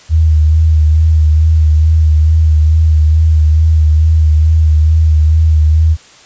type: tone with vibrato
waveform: sine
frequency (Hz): 78.3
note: D#2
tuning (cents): +11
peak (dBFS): -5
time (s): 0.09-5.97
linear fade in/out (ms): 50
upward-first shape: sine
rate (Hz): 2.3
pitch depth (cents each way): 35
effects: white hiss -40 dBFS RMS until 6.25 s + resampled to 16000 Hz